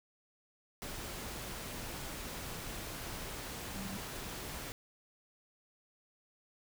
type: tone in noise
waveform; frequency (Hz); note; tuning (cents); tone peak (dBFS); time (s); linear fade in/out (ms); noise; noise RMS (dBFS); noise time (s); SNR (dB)
sine; 194.2; G3; -16; -41; 3.76-3.97; 0; pink; -43; 0.82-4.72; -1
effects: none